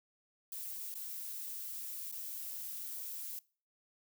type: noise with dropouts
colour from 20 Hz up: violet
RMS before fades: -43 dBFS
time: 0.52-3.39 s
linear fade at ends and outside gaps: 2 ms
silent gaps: 0.942-0.953 / 2.115-2.124 s
effects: noise-tail reverb RT60 0.4 s tail -23 dB re dry